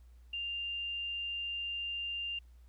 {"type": "tone", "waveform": "sine", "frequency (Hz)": 2794, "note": "F7", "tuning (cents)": 0, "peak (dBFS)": -35, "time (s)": [0.33, 2.39], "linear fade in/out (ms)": 5, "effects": ["added 60 Hz sine -54 dBFS peak until 2.68 s", "pink hiss -74 dBFS RMS until 2.68 s"]}